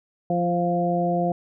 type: harmonic tone with a mistuned harmonic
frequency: 174.61 Hz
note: F3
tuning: in tune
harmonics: 1 / 2 / 3 / 4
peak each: -24 / -28 / -27 / -24 dBFS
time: 0.3-1.32 s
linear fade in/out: 2 ms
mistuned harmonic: 2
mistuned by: -16 cents
effects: none